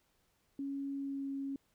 sine tone with pitch glide, 277.2 to 274.6 Hz, C#4 to C#4, 0 to -16 cents, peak -36 dBFS, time 0.59-1.56 s, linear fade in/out 2 ms, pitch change -16 cents, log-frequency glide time 0.95-1.29 s, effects pink hiss -75 dBFS RMS until 1.74 s

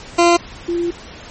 20% pulse / sine tone pair in turn, 343.9 / 343.9 Hz, F4 / F4, -27 / -27 cents, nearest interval unison, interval 0 cents, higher neither, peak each -4 / -16 dBFS, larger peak first, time 0.18-0.37 / 0.68-0.91 s, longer second, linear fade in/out 10 ms, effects pink hiss -36 dBFS RMS until 1.3 s + MP3 32 kbps

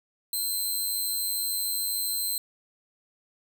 5% pulse tone, 4101 Hz, C8, 36 cents flat, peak -20 dBFS, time 0.33-2.38 s, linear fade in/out 2 ms, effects 9-bit

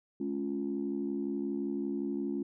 sine chord, Db major, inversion second, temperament equal with one note detuned, 211.8 / 277.2 / 349.2 Hz, Ab3 / Db4 / F4, +34 / 0 / 0 cents, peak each -36 / -34 / -36 dBFS, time 0.2-2.43 s, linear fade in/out 5 ms, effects tanh soft clip ceiling -23 dBFS

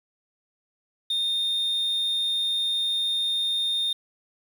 sine tone, 3653 Hz, A#7, 36 cents flat, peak -20 dBFS, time 1.1-3.93 s, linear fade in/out 5 ms, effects tanh soft clip ceiling -22 dBFS + 8-bit

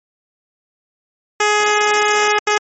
10% pulse tone bursts at uneven times, 419.3 Hz, G#4, 17 cents sharp, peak -4 dBFS, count 2, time 1.4-2.39 / 2.47-2.58 s, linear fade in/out 5 ms, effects MP3 32 kbps

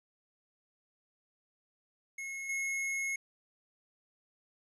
square tone with level steps, 2172 Hz, C#7, 36 cents flat, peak -39 / -33 dBFS, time 2.18-3.16 s, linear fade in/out 5 ms, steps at 2.49 s, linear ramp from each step 5 ms, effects resampled to 24000 Hz + 11-bit

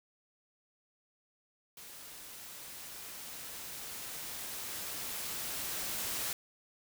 white noise with level ramp, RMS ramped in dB -50 to -36 dBFS, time 1.77-6.33 s, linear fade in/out 2 ms, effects none

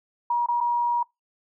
sine tone with dropouts, 955 Hz, A#5, 42 cents sharp, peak -20 dBFS, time 0.3-1.03 s, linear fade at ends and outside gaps 5 ms, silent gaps 0.462-0.485 / 0.605-0.609 s, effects noise-tail reverb RT60 0.2 s tail -25 dB re dry

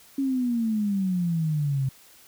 sine exponential sweep, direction down, 277.4 to 130.81 Hz, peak -22 dBFS, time 0.18-1.89 s, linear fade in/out 5 ms, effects white hiss -53 dBFS RMS until 2.27 s

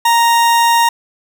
40% pulse tone, 932.3 Hz, A#5, in tune, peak -8 dBFS, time 0.05-0.89 s, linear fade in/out 5 ms, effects none

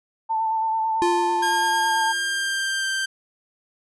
sine tone with vibrato, 888 Hz, A5, 16 cents sharp, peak -20 dBFS, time 0.29-2.13 s, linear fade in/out 20 ms, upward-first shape triangle, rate 9 Hz, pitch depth 29 cents each way
square tone with exponential decay, 349.2 Hz, F4, in tune, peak -19 dBFS, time 1.02-2.63 s, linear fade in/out 0 ms, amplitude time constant 350 ms
sawtooth tone with pitch glide, 1619 to 1569.3 Hz, G#6 to G6, -45 to +1 cents, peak -19 dBFS, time 1.42-3.06 s, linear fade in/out 10 ms, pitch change -54 cents, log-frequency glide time 1.8-2.9 s
effects resampled to 24000 Hz

